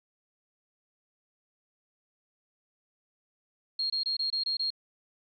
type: tone bursts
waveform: sine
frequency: 4249 Hz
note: C8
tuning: 26 cents sharp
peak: -27 dBFS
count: 7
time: 3.79-4.704 s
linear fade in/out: 5 ms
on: 110 ms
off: 24 ms
effects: none